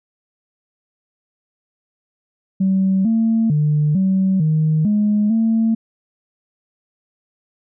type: tone with pitch steps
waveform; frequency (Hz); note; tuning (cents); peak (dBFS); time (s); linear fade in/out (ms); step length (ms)
sine; 191.1 / 225 / 149.7 / 190.4 / 156 / 209.2 / 224.7; G3 / A3 / D3 / F#3 / D#3 / G#3 / A3; -44 / +39 / +33 / +50 / +5 / +13 / +37; -12; 2.6-5.75; 10; 450
effects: tanh soft clip ceiling -9 dBFS